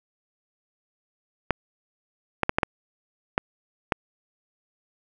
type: clicks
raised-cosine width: 0.5 ms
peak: -5 dBFS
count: 7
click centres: 1.507 / 2.433 / 2.494 / 2.585 / 2.632 / 3.379 / 3.922 s
effects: none